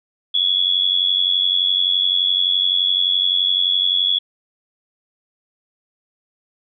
sine tone with amplitude modulation, 3387 Hz, G#7, 33 cents sharp, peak -11 dBFS, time 0.34-4.19 s, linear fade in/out 10 ms, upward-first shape sine, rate 91.7 Hz, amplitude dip 80%, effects none

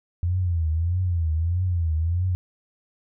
sine tone with vibrato, 85.1 Hz, F2, 44 cents flat, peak -20 dBFS, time 0.23-2.35 s, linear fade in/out 0 ms, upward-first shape triangle, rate 1.6 Hz, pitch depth 160 cents each way, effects none

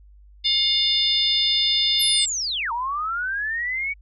harmonic tone, 715 Hz, F5, 41 cents sharp, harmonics 3 / 4 / 5 / 6 / 7, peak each -31 / -29 / -19 / -29 / -25 dBFS, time 0.44-2.26 s, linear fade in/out 20 ms
sine linear two-way sweep, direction down then up, 11640 to 907 to 2267 Hz, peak -23 dBFS, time 1.99-3.94 s, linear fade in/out 20 ms, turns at 2.72 s
effects added 50 Hz sine -46 dBFS peak until 4.01 s

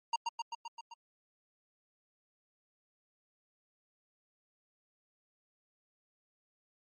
square tone with echo, 932.3 Hz, A#5, in tune, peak -29 dBFS, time 0.13-0.16 s, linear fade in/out 5 ms, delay 130 ms, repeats 6, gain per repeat -3 dB, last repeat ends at 0.94 s, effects MP3 32 kbps

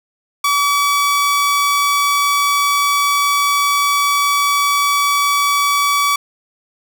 sawtooth tone, 1143 Hz, D6, 47 cents flat, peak -9 dBFS, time 0.44-6.16 s, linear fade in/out 5 ms, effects none

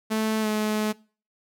sawtooth tone with pitch glide, 218.6 to 213.9 Hz, A3 to A3, -11 to -49 cents, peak -19 dBFS, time 0.1-0.93 s, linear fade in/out 20 ms, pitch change -38 cents, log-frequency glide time 0.41-0.47 s, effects noise-tail reverb RT60 0.4 s tail -23 dB re dry

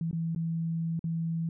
sine tone with dropouts, 164.81 Hz, E3, in tune, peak -28 dBFS, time 0.01-1.49 s, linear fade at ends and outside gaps 2 ms, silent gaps 0.112-0.129 / 0.349-0.36 / 0.993-1.041 s, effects none

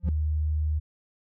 triangle tone with exponential growth, 174.61 Hz, F3, in tune, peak -21 dBFS, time 0-0.09 s, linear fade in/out 2 ms, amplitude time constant 18 ms
sine tone, 76.6 Hz, D#2, 27 cents flat, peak -23 dBFS, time 0.03-0.8 s, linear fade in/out 20 ms
effects none

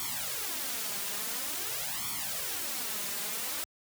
white noise with flanger, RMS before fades -35 dBFS, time 0-3.64 s, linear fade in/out 0 ms, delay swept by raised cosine 0.89 to 4.99 ms, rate 0.48 Hz, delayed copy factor +0.95, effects high-pass 80 Hz 12 dB/octave

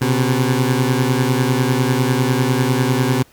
20% pulse beating tone pair, 124.3 / 134.3 Hz, B2 / C3, +12 / +46 cents, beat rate 10 Hz, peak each -12 / -13 dBFS, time 0.01-3.23 s, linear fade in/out 10 ms, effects pink hiss -51 dBFS RMS until 3.32 s

